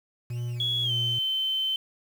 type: tone with tremolo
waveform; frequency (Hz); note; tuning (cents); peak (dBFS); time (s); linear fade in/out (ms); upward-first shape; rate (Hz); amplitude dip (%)
triangle; 120.4; B2; -44; -26; 0.3-1.19; 5; sine; 1.8; 45
type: tone with pitch glide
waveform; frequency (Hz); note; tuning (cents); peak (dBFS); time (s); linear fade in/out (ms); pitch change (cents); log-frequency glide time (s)
sine; 3359 to 3080; G#7 to G7; +19 to -31; -24; 0.6-1.76; 2; -150; 0.83-0.92
effects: tanh soft clip ceiling -16 dBFS + 8-bit